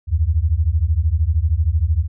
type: beating tone pair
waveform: sine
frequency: 73.42 / 86.42 Hz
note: D2 / F2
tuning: 0 / -18 cents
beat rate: 13 Hz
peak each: -17 dBFS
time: 0.07-2.08 s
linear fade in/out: 50 ms
effects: none